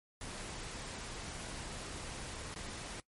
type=noise with dropouts; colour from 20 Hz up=pink; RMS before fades=-44 dBFS; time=0.21-3 s; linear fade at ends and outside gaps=1 ms; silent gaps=2.542-2.56 s; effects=noise-tail reverb RT60 0.1 s tail -19 dB re dry + MP3 48 kbps